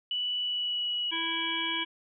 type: tone with pitch glide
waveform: sine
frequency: 2960 to 2924 Hz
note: F#7 to F#7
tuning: 0 to -21 cents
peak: -28 dBFS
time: 0.11-1.11 s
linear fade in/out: 2 ms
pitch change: -21 cents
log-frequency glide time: 0.4-0.96 s
type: harmonic tone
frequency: 329.6 Hz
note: E4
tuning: in tune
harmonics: 1 / 3 / 5 / 7 / 9 / 10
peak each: -39 / -37 / -38 / -34 / -34 / -34 dBFS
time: 1.11-1.85 s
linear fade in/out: 20 ms
effects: none